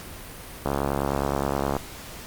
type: click train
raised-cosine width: 1 ms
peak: -10 dBFS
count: 78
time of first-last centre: 0.66-1.766 s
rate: 69.6 Hz
effects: pink hiss -40 dBFS RMS until 2.26 s + Opus 48 kbps